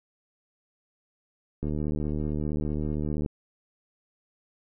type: click train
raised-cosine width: 3 ms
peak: -18 dBFS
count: 124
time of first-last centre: 1.63-3.261 s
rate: 75.4 Hz
effects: none